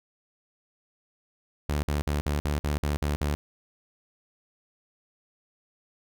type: tone bursts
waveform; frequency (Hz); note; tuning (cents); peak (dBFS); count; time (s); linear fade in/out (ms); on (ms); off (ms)
sawtooth; 73.42; D2; 0; -21; 9; 1.69-3.35; 0; 140; 50
effects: none